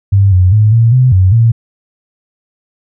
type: tone with pitch steps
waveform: sine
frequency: 98.8 / 91.4 / 107 / 115 / 127.6 / 93.3 / 115.1 Hz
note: G2 / F#2 / A2 / A#2 / C3 / F#2 / A#2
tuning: +14 / -21 / -48 / -23 / -43 / +15 / -22 cents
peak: -4 dBFS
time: 0.12-1.52 s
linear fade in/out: 10 ms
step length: 200 ms
effects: none